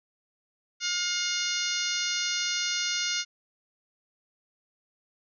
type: harmonic tone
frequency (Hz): 713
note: F5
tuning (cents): +36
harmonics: 2 / 3 / 4 / 5 / 6 / 7 / 8 / 9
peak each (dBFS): -35 / -35 / -35 / -35 / -35 / -35 / -35 / -35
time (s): 0.8-3.25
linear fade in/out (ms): 50
effects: none